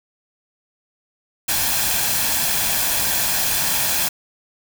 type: noise with comb filter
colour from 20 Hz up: white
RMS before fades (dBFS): -20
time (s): 1.48-4.09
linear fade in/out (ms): 10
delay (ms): 1.2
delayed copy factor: +0.5
effects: none